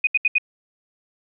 sine tone bursts, 2489 Hz, D#7, in tune, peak -14 dBFS, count 4, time 0.04-0.383 s, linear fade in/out 5 ms, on 31 ms, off 73 ms, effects none

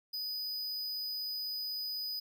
square tone, 4978 Hz, D#8, in tune, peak -36 dBFS, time 0.13-2.2 s, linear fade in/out 10 ms, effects none

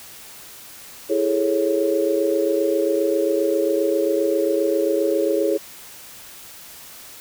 sine chord, A major seventh, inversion second, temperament just, 330 / 412.5 / 440 / 550 Hz, E4 / G#4 / A4 / C#5, +2 / -12 / 0 / -14 cents, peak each -23 / -21 / -26 / -22 dBFS, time 1.09-5.58 s, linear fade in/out 20 ms, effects white hiss -41 dBFS RMS until 7.2 s

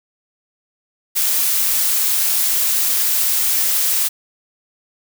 blue noise, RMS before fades -17 dBFS, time 1.15-4.09 s, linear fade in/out 20 ms, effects none

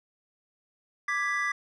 triangle chord, G# diminished, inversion second, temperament equal with one note detuned, 1178.1 / 1661.2 / 1975.5 Hz, D6 / G#6 / B6, +5 / 0 / 0 cents, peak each -30 / -31 / -27 dBFS, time 1.08-1.52 s, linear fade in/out 5 ms, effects resampled to 22050 Hz

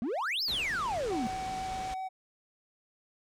triangle exponential two-way sweep, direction up then down, 211.9 to 5360 to 211.9 Hz, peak -28 dBFS, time 0.02-1.27 s, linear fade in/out 0 ms, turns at 0.43 s
pink low-pass noise, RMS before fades -43 dBFS, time 0.48-1.94 s, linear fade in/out 0 ms, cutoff 8100 Hz, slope 24 dB/octave
triangle tone with vibrato, 756 Hz, F#5, 37 cents sharp, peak -32 dBFS, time 1.1-2.09 s, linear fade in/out 20 ms, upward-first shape triangle, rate 7.9 Hz, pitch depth 10 cents each way
effects none

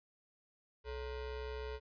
square ring-modulated tone, 248.1 Hz, B3, 8 cents sharp, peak -38 dBFS, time 0.84-1.8 s, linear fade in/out 50 ms, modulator 185 Hz, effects resampled to 11025 Hz + 13-bit

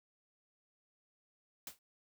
white noise with exponential decay, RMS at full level -41 dBFS, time 1.67-1.79 s, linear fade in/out 2 ms, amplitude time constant 25 ms, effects none

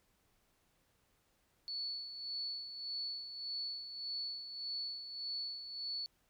sine tone with tremolo, 4435 Hz, C#8, in tune, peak -37 dBFS, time 1.68-6.06 s, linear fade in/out 0 ms, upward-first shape sine, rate 1.7 Hz, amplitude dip 60%, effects pink hiss -75 dBFS RMS until 6.29 s

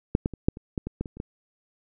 clicks, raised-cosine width 3 ms, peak -6 / -11 / -23 / -6 / -26 / -14 / -18 / -15 / -24 / -29 / -18 dBFS, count 11, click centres 0.151 / 0.259 / 0.337 / 0.485 / 0.571 / 0.778 / 0.87 / 1.01 / 1.058 / 1.17 / 1.201 s, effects none

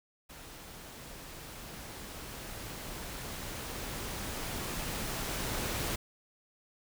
pink noise with level ramp, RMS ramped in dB -49 to -34 dBFS, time 0.29-5.96 s, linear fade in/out 10 ms, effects none

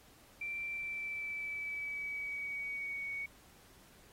sine tone with pitch glide, 2349 to 2233 Hz, D7 to C#7, 0 to +12 cents, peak -37 dBFS, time 0.41-3.26 s, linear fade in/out 5 ms, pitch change -88 cents, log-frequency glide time 0.67-3.06 s, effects pink hiss -62 dBFS RMS until 4.12 s + AAC 48 kbps

